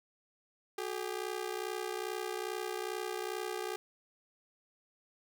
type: ring-modulated tone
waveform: sawtooth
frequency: 399.8 Hz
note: G4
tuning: 34 cents sharp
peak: -29 dBFS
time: 0.78-3.76 s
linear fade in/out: 0 ms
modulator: 31.2 Hz
effects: none